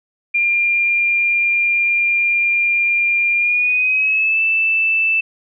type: tone with pitch glide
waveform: sine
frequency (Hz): 2397 to 2644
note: D7 to E7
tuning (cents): +35 to +5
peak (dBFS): -13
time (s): 0.34-5.21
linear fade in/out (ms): 10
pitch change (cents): +170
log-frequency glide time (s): 3.37-4.41
effects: none